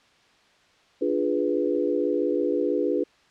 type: chord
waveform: sine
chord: D diminished seventh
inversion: none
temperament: equal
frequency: 293.7 / 349.2 / 415.3 / 493.9 Hz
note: D4 / F4 / Ab4 / Cb5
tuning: 0 / 0 / 0 / 0 cents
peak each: -27 dBFS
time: 1.01-3.04 s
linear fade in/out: 10 ms
effects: white hiss -59 dBFS RMS until 3.3 s + low-pass 4000 Hz 12 dB/octave